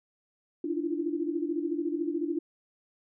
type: tone cluster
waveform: sine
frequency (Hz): 295.1 / 325.6 / 339.4 / 353.2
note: D4 / E4 / F4 / F4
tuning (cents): +8 / -21 / -49 / +20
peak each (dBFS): -32 / -38 / -31 / -40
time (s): 0.64-2.39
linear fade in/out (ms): 5
effects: none